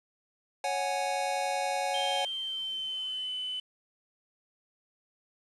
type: chord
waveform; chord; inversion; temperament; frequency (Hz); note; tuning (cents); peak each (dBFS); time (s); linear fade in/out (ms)
square; C# suspended fourth; none; equal; 554.4 / 740 / 830.6; C#5 / F#5 / G#5; 0 / 0 / 0; -35 / -33 / -34; 0.64-2.25; 2
type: tone with pitch glide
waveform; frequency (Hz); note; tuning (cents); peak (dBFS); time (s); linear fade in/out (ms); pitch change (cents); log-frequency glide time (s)
sine; 3163 to 3020; G7 to F#7; +15 to +35; -32; 1.94-3.6; 5; -80; 2.13-3.3
effects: resampled to 24000 Hz + 9-bit